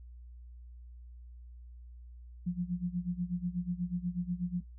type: tone with tremolo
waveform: sine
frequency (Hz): 177.5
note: F3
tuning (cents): +28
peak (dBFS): -28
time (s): 2.46-4.61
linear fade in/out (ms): 10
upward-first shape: sine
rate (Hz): 8.2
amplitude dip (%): 85
effects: noise-tail reverb RT60 0.1 s tail -17 dB re dry + added 60 Hz sine -47 dBFS peak until 4.78 s